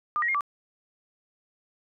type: tone with pitch steps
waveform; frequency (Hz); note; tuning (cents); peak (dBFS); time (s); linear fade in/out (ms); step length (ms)
sine; 1207 / 1895 / 2130 / 1161; D6 / A#6 / C7 / D6; +47 / +28 / +30 / -20; -23; 0.16-0.408; 0; 62
effects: none